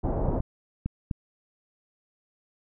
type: low-pass noise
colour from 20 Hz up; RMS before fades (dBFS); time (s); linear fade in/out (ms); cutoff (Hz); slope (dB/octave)
pink; -27; 0.03-0.41; 20; 790; 24
type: clicks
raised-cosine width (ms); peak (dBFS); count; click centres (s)
5; -16; 4; 0.287 / 0.403 / 0.86 / 1.112
effects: none